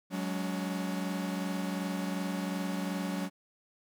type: chord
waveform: 45% pulse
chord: F# suspended second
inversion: none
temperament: equal with one note detuned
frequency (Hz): 185 / 207.7 / 283.3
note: F#3 / G#3 / C#4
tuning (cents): 0 / 0 / +38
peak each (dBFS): -34 / -39 / -38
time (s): 0.1-3.3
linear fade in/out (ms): 50
effects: none